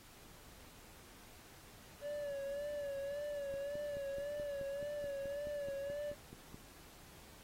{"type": "tone with vibrato", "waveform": "triangle", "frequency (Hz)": 570, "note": "C#5", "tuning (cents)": 48, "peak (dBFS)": -37, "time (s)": [2.01, 6.15], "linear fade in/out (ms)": 50, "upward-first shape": "sine", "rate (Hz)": 1.8, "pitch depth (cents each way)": 55}
{"type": "click train", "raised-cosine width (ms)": 3, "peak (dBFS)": -38, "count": 15, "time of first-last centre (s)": [3.54, 6.544], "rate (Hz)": 4.66}
{"effects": ["pink hiss -59 dBFS RMS until 7.43 s", "AAC 48 kbps"]}